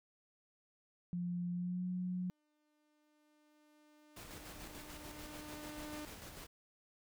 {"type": "tone with pitch glide", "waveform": "sine", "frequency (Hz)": [175.9, 181.26], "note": ["F3", "F#3"], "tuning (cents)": [13, -35], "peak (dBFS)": -36, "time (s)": [1.13, 2.3], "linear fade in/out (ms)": 0, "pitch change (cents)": 52, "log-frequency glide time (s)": [1.52, 1.83]}
{"type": "tone with exponential growth", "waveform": "sawtooth", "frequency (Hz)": 300.7, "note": "D4", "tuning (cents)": 41, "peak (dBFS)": -40, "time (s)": [1.86, 6.05], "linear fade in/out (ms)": 1, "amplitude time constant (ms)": 910}
{"type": "noise with tremolo", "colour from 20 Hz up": "pink", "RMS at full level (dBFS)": -50, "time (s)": [4.16, 6.47], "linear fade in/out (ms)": 10, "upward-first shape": "square", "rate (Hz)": 6.8, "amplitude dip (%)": 35}
{"effects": []}